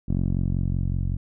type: tone with low-pass filter sweep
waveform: 10% pulse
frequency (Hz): 45.31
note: F#1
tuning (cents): -36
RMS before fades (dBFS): -24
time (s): 0.08-1.17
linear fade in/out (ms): 10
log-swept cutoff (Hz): 240 to 110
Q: 0.83
effects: none